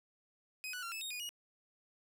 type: tone with pitch steps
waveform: sawtooth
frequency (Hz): 2516 / 1479 / 1372 / 2614 / 3724 / 2458 / 2886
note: D#7 / F#6 / F6 / E7 / A#7 / D#7 / F#7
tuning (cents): +19 / -1 / -31 / -15 / -2 / -22 / -44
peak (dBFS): -37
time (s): 0.64-1.291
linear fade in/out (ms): 0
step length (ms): 93
effects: 13-bit